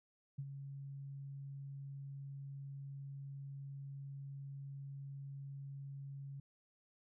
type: tone with ADSR envelope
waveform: sine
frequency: 138.59 Hz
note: C#3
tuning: in tune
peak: -38 dBFS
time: 0.38-6.4 s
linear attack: 10 ms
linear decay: 52 ms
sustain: -7 dB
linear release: 4 ms
effects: none